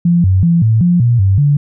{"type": "tone with pitch steps", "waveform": "sine", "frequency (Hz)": [172.5, 93.9, 169.4, 111.3, 175.7, 119.5, 96.7, 144.3], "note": ["F3", "F#2", "E3", "A2", "F3", "A#2", "G2", "D3"], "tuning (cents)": [-21, 26, 48, 20, 11, 43, -23, -30], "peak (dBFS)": -7, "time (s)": [0.05, 1.57], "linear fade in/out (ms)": 5, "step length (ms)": 190, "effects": []}